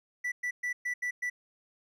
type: tone bursts at uneven times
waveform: triangle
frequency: 1967 Hz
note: B6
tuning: 7 cents flat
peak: -28 dBFS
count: 6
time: 0.24-0.32 / 0.43-0.51 / 0.63-0.73 / 0.85-0.94 / 1.02-1.11 / 1.22-1.3 s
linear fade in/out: 10 ms
effects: none